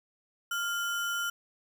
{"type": "tone with sample-and-hold", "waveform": "sine", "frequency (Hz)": 1396.9, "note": "F6", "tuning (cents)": 0, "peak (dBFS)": -29, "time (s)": [0.51, 1.3], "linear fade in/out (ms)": 5, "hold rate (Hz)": 4410, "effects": []}